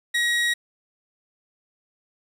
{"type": "tone", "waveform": "30% pulse", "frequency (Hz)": 1900, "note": "A#6", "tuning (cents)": 33, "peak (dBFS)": -17, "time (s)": [0.14, 0.54], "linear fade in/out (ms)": 10, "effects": ["low-pass 10000 Hz 12 dB/octave", "8-bit"]}